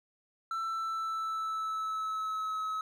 triangle tone with pitch glide, 1335 to 1285.1 Hz, E6 to E6, +22 to -44 cents, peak -30 dBFS, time 0.51-2.81 s, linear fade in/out 2 ms, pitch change -66 cents, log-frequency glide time 0.62-2.6 s, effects none

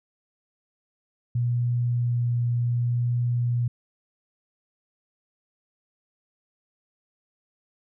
sine tone with vibrato, 120.5 Hz, B2, 42 cents flat, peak -21 dBFS, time 1.35-3.68 s, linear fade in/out 5 ms, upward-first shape triangle, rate 0.67 Hz, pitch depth 9 cents each way, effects none

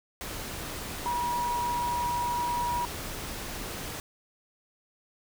sine tone in noise, 963 Hz, B5, 44 cents flat, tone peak -27 dBFS, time 1.06-2.85 s, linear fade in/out 0 ms, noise pink, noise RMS -37 dBFS, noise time 0.21-4 s, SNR +7 dB, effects none

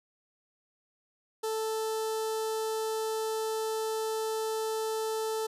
sawtooth tone with notch filter, 440 Hz, A4, in tune, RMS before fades -32 dBFS, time 1.43-5.47 s, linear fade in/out 10 ms, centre 2200 Hz, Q 0.99, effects resampled to 32000 Hz

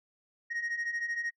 sine beating tone pair, 1864.7 / 1877.7 Hz, A#6 / A#6, 0 / +12 cents, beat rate 13 Hz, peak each -35 / -31 dBFS, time 0.5-1.31 s, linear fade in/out 20 ms, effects noise-tail reverb RT60 0.1 s tail -26 dB re dry + tanh soft clip ceiling -29 dBFS

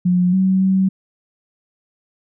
sine tone with pitch steps, 179.5 / 189 / 190.2 Hz, F3 / F#3 / F#3, +48 / +37 / +48 cents, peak -12 dBFS, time 0.05-0.89 s, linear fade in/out 10 ms, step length 280 ms, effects none

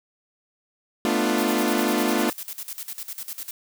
sawtooth chord, B half-diminished seventh, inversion third, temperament equal with one note detuned, 220 / 246.9 / 296.7 / 349.2 Hz, A3 / B3 / D4 / F4, 0 / 0 / +18 / 0 cents, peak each -22 dBFS, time 1.05-2.3 s, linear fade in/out 0 ms
blue noise with tremolo, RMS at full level -33 dBFS, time 1.38-3.51 s, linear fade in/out 2 ms, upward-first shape square, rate 10 Hz, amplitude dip 80%
effects none

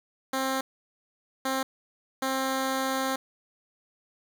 10% pulse tone bursts at uneven times, 265.1 Hz, C4, 23 cents sharp, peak -18 dBFS, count 3, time 0.33-0.61 / 1.45-1.63 / 2.22-3.16 s, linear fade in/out 5 ms, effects none

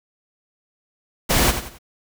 pink noise with echo, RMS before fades -17 dBFS, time 1.29-1.52 s, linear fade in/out 20 ms, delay 89 ms, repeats 3, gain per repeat -9 dB, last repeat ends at 1.787 s, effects none

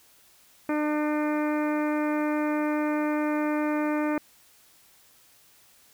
harmonic tone, 300.8 Hz, D4, 42 cents sharp, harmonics 1 / 2 / 3 / 4 / 5 / 6 / 7 / 8, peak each -25 / -31 / -35 / -37 / -39 / -41 / -42 / -43 dBFS, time 0.69-4.18 s, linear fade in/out 2 ms, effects white hiss -58 dBFS RMS until 5.93 s

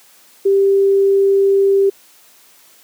sine tone, 393.4 Hz, G4, 6 cents sharp, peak -9 dBFS, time 0.45-1.9 s, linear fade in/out 10 ms, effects white hiss -48 dBFS RMS until 2.83 s + high-pass 200 Hz 12 dB/octave

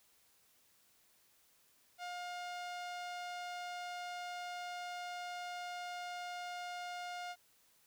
sawtooth tone with low-pass filter, 711 Hz, F5, 31 cents sharp, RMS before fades -44 dBFS, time 1.98-7.36 s, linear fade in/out 50 ms, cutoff 5800 Hz, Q 0.8, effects white hiss -70 dBFS RMS until 7.86 s

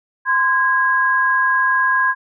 sine tone pair together, 1034 / 1641.6 Hz, C6 / G#6, -21 / -21 cents, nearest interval minor sixth, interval 800 cents, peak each -17 / -15 dBFS, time 0.25-2.15 s, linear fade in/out 50 ms, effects none

